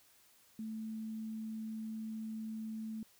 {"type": "tone", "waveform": "sine", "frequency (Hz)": 220, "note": "A3", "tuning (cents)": 0, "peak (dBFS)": -39, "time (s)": [0.59, 3.03], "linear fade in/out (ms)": 2, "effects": ["white hiss -66 dBFS RMS until 3.19 s"]}